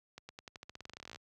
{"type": "accelerating click train", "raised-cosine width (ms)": 0.2, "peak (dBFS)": -29, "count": 22, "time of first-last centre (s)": [0.18, 1.16], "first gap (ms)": 110, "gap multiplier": 0.9, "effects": ["high-pass 60 Hz 12 dB/octave"]}